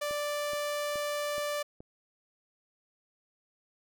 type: tone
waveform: sawtooth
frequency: 587.3 Hz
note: D5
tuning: in tune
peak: -27 dBFS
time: 0.01-1.63 s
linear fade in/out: 10 ms
type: click train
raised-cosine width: 2 ms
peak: -33 dBFS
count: 5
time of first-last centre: 0.11-1.805 s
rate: 2.36 Hz
effects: none